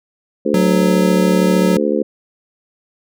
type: harmonic tone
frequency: 73.42 Hz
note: D2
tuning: in tune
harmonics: 3 / 4 / 5 / 6 / 7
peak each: -20 / -20 / -20 / -20 / -20 dBFS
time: 0.45-2.03 s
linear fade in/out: 10 ms
type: tone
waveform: square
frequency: 185 Hz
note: F#3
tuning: in tune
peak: -14 dBFS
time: 0.54-1.77 s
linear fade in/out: 2 ms
effects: none